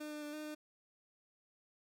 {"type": "tone with pitch steps", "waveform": "30% pulse", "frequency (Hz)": [301.9, 299.8, 295.9, 305, 303], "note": ["D4", "D4", "D4", "D#4", "D#4"], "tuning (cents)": [48, 36, 13, -34, -46], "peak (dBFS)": -40, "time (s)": [0, 0.55], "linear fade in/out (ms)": 10, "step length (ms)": 110, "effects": []}